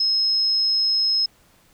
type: tone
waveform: sine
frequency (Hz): 5160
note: E8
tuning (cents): -38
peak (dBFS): -17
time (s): 0-1.26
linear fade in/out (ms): 5
effects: pink hiss -57 dBFS RMS until 1.73 s